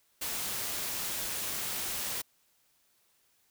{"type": "noise", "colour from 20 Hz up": "white", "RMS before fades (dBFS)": -35, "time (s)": [0.21, 2.22], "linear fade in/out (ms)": 10, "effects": ["white hiss -70 dBFS RMS until 3.5 s"]}